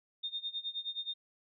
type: tone with tremolo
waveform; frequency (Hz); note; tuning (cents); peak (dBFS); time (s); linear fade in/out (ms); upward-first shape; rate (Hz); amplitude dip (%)
sine; 3656; A#7; -34; -33; 0.23-1.14; 10; sine; 9.5; 90
effects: none